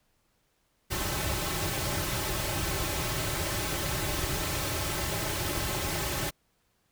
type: noise with comb filter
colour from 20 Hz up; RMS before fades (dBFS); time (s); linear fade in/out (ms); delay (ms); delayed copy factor
pink; -31; 0.9-6.31; 20; 4.2; -0.7
effects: pink hiss -72 dBFS RMS until 6.91 s